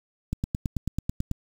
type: click train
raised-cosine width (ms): 5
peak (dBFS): -14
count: 10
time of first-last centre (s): 0.33-1.314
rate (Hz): 9.15
effects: 7-bit